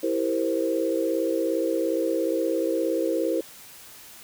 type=chord; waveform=sine; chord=C dominant seventh; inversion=first; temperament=equal; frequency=329.6 / 392 / 466.2 / 523.3 Hz; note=E4 / G4 / Bb4 / C5; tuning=0 / 0 / 0 / 0 cents; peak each=-26 / -31 / -28 / -27 dBFS; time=0.03-3.41 s; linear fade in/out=5 ms; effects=white hiss -46 dBFS RMS until 4.23 s